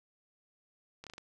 slowing click train, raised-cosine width 0.2 ms, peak -29 dBFS, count 5, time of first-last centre 1.04-1.181 s, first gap 27 ms, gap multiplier 1.18, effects none

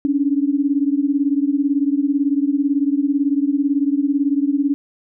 sine beating tone pair, 276.6 / 294.6 Hz, C#4 / D4, -4 / +6 cents, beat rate 18 Hz, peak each -17 / -19 dBFS, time 0.05-4.74 s, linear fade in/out 0 ms, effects none

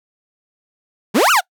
30% pulse exponential two-way sweep, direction up then down, 174.61 to 1540 to 656 Hz, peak -8 dBFS, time 1.14-1.41 s, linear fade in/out 20 ms, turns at 1.31 s, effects noise-tail reverb RT60 0.1 s tail -25 dB re dry

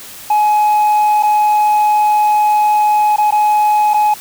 sine tone with dropouts, 843 Hz, G#5, 26 cents sharp, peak -6 dBFS, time 0.3-4.14 s, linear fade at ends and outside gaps 5 ms, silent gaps 1.226-1.233 / 3.162-3.182 / 3.308-3.323 / 3.936-3.942 s, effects tanh soft clip ceiling -8 dBFS + white hiss -33 dBFS RMS until 4.2 s

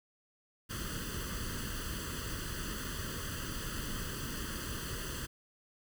pink noise with comb filter, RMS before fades -39 dBFS, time 0.69-5.27 s, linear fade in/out 20 ms, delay 0.65 ms, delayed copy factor +0.9, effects none

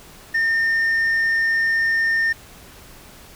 triangle tone with tanh clipping, 1816 Hz, A#6, 46 cents flat, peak -17 dBFS, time 0.34-2.33 s, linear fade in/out 10 ms, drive 7 dB, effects pink hiss -44 dBFS RMS until 3.35 s

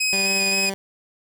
20% pulse tone with vibrato, 2510 Hz, D#7, 15 cents sharp, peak -14 dBFS, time 0-0.7 s, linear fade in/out 10 ms, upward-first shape square, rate 3.8 Hz, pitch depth 15 cents each way
15% pulse tone with tremolo, 194.9 Hz, G3, 10 cents flat, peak -19 dBFS, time 0.13-0.74 s, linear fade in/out 0 ms, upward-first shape triangle, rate 18 Hz, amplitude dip 25%
effects none

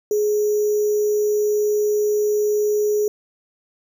sine tone with sample-and-hold, 419.5 Hz, G#4, 17 cents sharp, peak -16 dBFS, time 0.11-3.08 s, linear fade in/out 2 ms, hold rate 6300 Hz, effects none

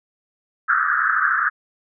white band-pass noise, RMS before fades -19 dBFS, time 0.68-1.5 s, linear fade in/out 20 ms, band 1200 to 1700 Hz, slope 96 dB/octave, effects none

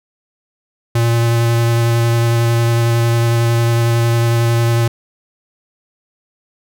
square tone with vibrato, 116.8 Hz, A#2, 4 cents sharp, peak -12 dBFS, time 0.95-4.88 s, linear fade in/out 5 ms, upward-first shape square, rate 11 Hz, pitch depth 9 cents each way, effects none

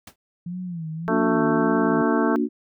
pink noise with exponential decay, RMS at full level -35 dBFS, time 0.07-0.16 s, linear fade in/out 5 ms, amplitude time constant 18 ms
sine tone with vibrato, 170 Hz, F3, 46 cents flat, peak -28 dBFS, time 0.46-2.02 s, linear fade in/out 5 ms, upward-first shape sine, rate 1.7 Hz, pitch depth 130 cents each way
sine chord, Bb augmented, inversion none, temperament just, 233.1 / 291.4 / 364.2 Hz, Bb3 / D4 / F#4, 0 / -13 / -27 cents, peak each -23 / -23 / -26 dBFS, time 1.08-2.49 s, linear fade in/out 50 ms
harmonic tone, 221.8 Hz, A3, 14 cents sharp, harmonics 2 / 3 / 4 / 5 / 6 / 7, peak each -26 / -28 / -29 / -30 / -31 / -31 dBFS, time 1.08-2.36 s, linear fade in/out 0 ms
effects none

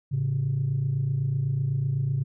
sine tone pair together, 109.5 / 137.48 Hz, A2 / C#3, -8 / -14 cents, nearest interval major third, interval 394 cents, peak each -28 / -23 dBFS, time 0.11-2.24 s, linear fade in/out 20 ms, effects tanh soft clip ceiling -18 dBFS

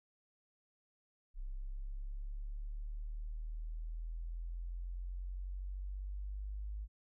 sine exponential sweep, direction up, 32.7 to 51.91 Hz, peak -39 dBFS, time 1.34-6.88 s, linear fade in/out 50 ms, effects none

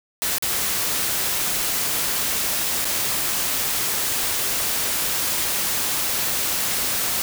white noise with dropouts, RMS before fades -23 dBFS, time 0.22-7.22 s, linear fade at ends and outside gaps 0 ms, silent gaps 0.383-0.424 / 2.846-2.853 s, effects none

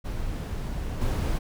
brown noise with level steps, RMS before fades -31 / -25 dBFS, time 0.04-1.39 s, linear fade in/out 20 ms, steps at 1.01 s, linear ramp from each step 5 ms, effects none

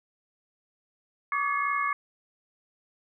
sine tone cluster, 1138 / 1201 / 1698 / 2164 Hz, C#6 / D6 / G#6 / C#7, +45 / +38 / +38 / -42 cents, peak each -27 / -34 / -34 / -31 dBFS, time 1.32-1.93 s, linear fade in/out 2 ms, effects none

